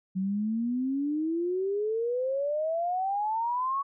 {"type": "exponential sweep", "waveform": "sine", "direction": "up", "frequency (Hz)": [185, 1125], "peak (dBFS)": -26, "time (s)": [0.15, 3.83], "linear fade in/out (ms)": 20, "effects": []}